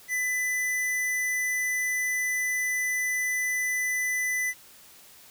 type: tone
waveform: square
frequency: 2000 Hz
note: B6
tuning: 21 cents sharp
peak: -26 dBFS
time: 0.08-4.54 s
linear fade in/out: 50 ms
effects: white hiss -52 dBFS RMS until 5.3 s